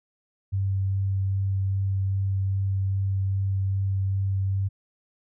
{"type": "tone with vibrato", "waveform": "sine", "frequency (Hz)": 97, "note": "G2", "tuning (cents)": -18, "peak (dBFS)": -22, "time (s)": [0.52, 4.69], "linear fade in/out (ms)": 20, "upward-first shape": "sine", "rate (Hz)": 2.5, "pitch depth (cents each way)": 9, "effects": []}